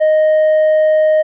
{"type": "tone with tanh clipping", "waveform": "sine", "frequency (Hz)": 621, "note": "D#5", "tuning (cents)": -3, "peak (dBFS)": -9, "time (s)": [0, 1.23], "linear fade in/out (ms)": 20, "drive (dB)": 3, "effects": []}